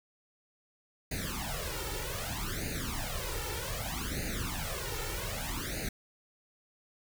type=noise with flanger; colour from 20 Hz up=pink; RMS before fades=-36 dBFS; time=1.11-5.89 s; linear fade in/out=5 ms; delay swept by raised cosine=0.45 to 2.25 ms; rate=0.64 Hz; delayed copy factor=+1; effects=none